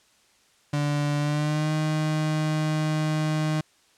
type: tone with pitch glide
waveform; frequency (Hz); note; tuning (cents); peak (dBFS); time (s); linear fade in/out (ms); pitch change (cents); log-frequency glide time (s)
35% pulse; 146.1 to 154.79; D3 to D#3; -9 to -9; -21; 0.73-3.61; 5; +100; 1.18-1.72
effects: white hiss -61 dBFS RMS until 3.97 s + low-pass 8000 Hz 12 dB/octave